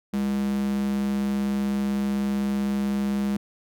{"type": "tone with high-pass filter", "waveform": "square", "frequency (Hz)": 67.9, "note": "C#2", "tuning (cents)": -35, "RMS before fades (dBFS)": -25, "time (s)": [0.13, 3.37], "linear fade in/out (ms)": 5, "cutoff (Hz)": 200, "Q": 4.3, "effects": []}